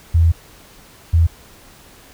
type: tone bursts at uneven times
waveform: sine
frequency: 82.9 Hz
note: E2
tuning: 10 cents sharp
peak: -9 dBFS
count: 2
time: 0.14-0.32 / 1.13-1.27 s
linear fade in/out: 10 ms
effects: pink hiss -45 dBFS RMS until 2.13 s